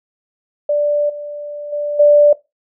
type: tone with level steps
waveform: sine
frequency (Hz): 587.3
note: D5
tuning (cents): 0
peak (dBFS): -12 / -24 / -17 / -5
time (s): 0.69-2.33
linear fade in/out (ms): 5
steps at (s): 1.09 / 1.72 / 1.99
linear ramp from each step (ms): 10
effects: noise-tail reverb RT60 0.2 s tail -19 dB re dry